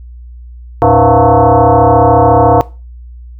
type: tone with frequency modulation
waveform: sine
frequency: 116.54 Hz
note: A#2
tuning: in tune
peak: -4 dBFS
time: 0.82-2.61 s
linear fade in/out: 0 ms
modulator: 199 Hz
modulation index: 4.5
effects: noise-tail reverb RT60 0.3 s tail -19 dB re dry + added 60 Hz sine -28 dBFS peak until 3.39 s